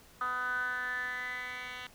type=tone with band-pass filter sweep; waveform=10% pulse; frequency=250 Hz; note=B3; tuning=21 cents sharp; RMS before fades=-36 dBFS; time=0.21-1.87 s; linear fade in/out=2 ms; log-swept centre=1300 to 2500 Hz; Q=8.4; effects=pink hiss -58 dBFS RMS until 1.94 s